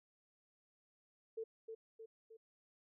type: tone with echo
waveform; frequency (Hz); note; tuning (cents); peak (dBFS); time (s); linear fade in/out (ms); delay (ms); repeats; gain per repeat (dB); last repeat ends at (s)
sine; 447.1; A4; +28; -40; 1.37-1.44; 10; 310; 3; -5; 2.37
effects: none